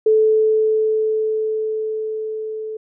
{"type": "tone with level ramp", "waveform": "sine", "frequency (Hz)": 435.7, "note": "A4", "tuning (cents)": -17, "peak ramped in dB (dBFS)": [-10, -25], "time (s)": [0.06, 2.77], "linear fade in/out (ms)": 5, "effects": []}